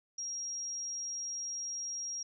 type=tone; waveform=sine; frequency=5630 Hz; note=F8; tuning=13 cents sharp; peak=-36 dBFS; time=0.18-2.23 s; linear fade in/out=5 ms; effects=none